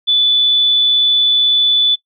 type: tone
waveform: sine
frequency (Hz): 3478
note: A7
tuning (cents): -21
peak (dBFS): -9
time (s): 0.07-1.96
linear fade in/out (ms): 20
effects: noise-tail reverb RT60 0.1 s tail -21 dB re dry